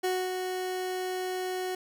30% pulse tone with ADSR envelope, 369 Hz, F#4, 5 cents flat, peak -23 dBFS, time 0.03-1.75 s, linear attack 15 ms, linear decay 250 ms, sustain -5 dB, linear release 3 ms, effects none

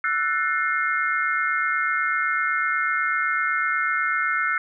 sine chord, F# half-diminished seventh, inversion third, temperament just, 1332 / 1480 / 1776 / 2131 Hz, E6 / F#6 / A6 / C7, +18 / 0 / +16 / +31 cents, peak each -25 / -25 / -29 / -26 dBFS, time 0.04-4.58 s, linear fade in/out 2 ms, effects none

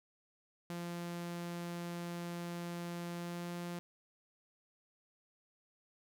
sawtooth tone with pitch glide, 172.7 to 174 Hz, F3 to F3, -19 to -6 cents, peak -36 dBFS, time 0.7-3.79 s, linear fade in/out 0 ms, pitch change +13 cents, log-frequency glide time 3.15-3.52 s, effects none

